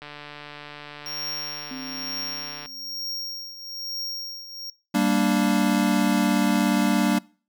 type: click train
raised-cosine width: 0.3 ms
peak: -23 dBFS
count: 389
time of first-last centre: 0.02-2.659 s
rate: 147 Hz
type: tone with tremolo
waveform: square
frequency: 5570 Hz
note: F8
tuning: 5 cents flat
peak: -28 dBFS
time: 1.06-4.7 s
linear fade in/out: 2 ms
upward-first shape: triangle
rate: 1.1 Hz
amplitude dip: 75%
type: tone with exponential decay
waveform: sine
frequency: 261.6 Hz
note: C4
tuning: in tune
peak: -32 dBFS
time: 1.71-3.6 s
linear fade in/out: 2 ms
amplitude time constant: 410 ms
type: chord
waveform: square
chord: G minor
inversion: none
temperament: equal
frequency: 196 / 233.1 / 293.7 Hz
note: G3 / Bb3 / D4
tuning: 0 / 0 / 0 cents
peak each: -24 dBFS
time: 4.94-7.19 s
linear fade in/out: 10 ms
effects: noise-tail reverb RT60 0.4 s tail -24 dB re dry